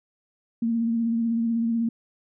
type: tone with vibrato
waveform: sine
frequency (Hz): 230.2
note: A#3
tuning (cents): -22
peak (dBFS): -21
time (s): 0.62-1.89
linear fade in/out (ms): 5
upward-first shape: triangle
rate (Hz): 16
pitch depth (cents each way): 36
effects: none